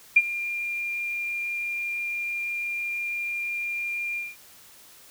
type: tone with ADSR envelope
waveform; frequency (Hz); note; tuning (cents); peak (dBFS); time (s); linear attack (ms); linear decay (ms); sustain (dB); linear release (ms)
sine; 2398; D7; +36; -10; 0.16-4.36; 8; 44; -17; 190
effects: white hiss -51 dBFS RMS until 5.1 s